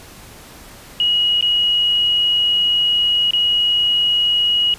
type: tone with dropouts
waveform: sine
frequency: 2900 Hz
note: F#7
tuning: 35 cents flat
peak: -13 dBFS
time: 1-4.74 s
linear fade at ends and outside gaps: 1 ms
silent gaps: 1.41-1.425 / 3.308-3.334 s
effects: pink hiss -40 dBFS RMS until 4.78 s + resampled to 32000 Hz